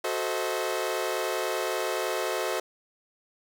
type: chord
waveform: sawtooth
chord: F# diminished seventh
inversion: none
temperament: equal with one note detuned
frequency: 370 / 440 / 523.3 / 637.2 Hz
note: F#4 / A4 / C5 / Eb5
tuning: 0 / 0 / 0 / +41 cents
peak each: -29 dBFS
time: 0.04-2.6 s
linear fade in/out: 5 ms
effects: none